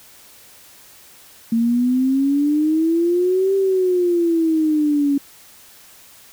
sine exponential two-way sweep, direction up then down, 226.5 to 392 to 278.8 Hz, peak -14 dBFS, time 1.52-5.18 s, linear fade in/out 5 ms, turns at 3.55 s, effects white hiss -46 dBFS RMS until 6.32 s

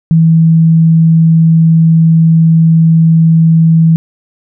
sine tone, 162.9 Hz, E3, 20 cents flat, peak -3 dBFS, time 0.11-3.96 s, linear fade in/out 0 ms, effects none

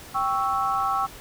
sine chord, C# diminished, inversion second, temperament equal, 784 / 1108.7 / 1318.5 Hz, G5 / C#6 / E6, 0 / 0 / 0 cents, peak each -26 dBFS, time 0.14-1.07 s, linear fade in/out 20 ms, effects pink hiss -43 dBFS RMS until 1.2 s

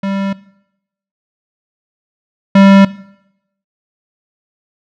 square tone pair in turn, 196 / 196 Hz, G3 / G3, 0 / 0 cents, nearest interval unison, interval 0 cents, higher neither, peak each -16 / -4 dBFS, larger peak second, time 0.03-0.33 / 2.55-2.85 s, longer neither, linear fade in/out 5 ms, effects noise-tail reverb RT60 0.8 s tail -19 dB re dry + low-pass 3000 Hz 12 dB/octave

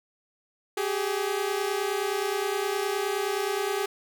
sawtooth tone pair together, 386.5 / 416.1 Hz, G4 / G#4, -24 / +3 cents, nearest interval minor second, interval 127 cents, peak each -25 dBFS, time 0.77-3.86 s, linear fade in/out 5 ms, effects none

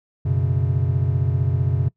triangle chord, F# suspended fourth, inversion none, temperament just, 92.5 / 123.33 / 138.75 Hz, F#2 / B2 / C#3, 0 / -2 / +2 cents, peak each -20 / -20 / -20 dBFS, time 0.25-1.89 s, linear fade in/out 10 ms, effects noise-tail reverb RT60 0.1 s tail -21 dB re dry

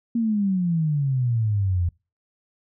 sine exponential sweep, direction down, 236.8 to 84.4 Hz, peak -19 dBFS, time 0.15-1.89 s, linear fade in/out 5 ms, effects noise-tail reverb RT60 0.3 s tail -26 dB re dry

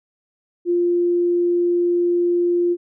sine tone, 349.2 Hz, F4, in tune, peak -15 dBFS, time 0.65-2.77 s, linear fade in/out 50 ms, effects none

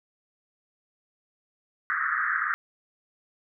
pink band-pass noise, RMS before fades -27 dBFS, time 1.9-2.54 s, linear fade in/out 0 ms, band 1200 to 1900 Hz, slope 96 dB/octave, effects none

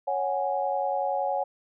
sine chord, C# suspended fourth, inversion none, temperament equal, 554.4 / 740 / 830.6 Hz, C#5 / F#5 / G#5, 0 / 0 / 0 cents, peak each -29 dBFS, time 0.07-1.44 s, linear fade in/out 10 ms, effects none

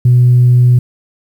sine tone, 123.47 Hz, B2, in tune, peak -3 dBFS, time 0.05-0.79 s, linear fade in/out 5 ms, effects tanh soft clip ceiling -1 dBFS + 7-bit

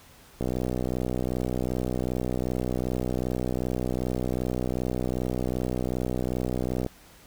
click train, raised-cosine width 2 ms, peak -15 dBFS, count 405, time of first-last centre 0.41-6.864 s, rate 62.6 Hz, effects pink hiss -53 dBFS RMS until 7.26 s

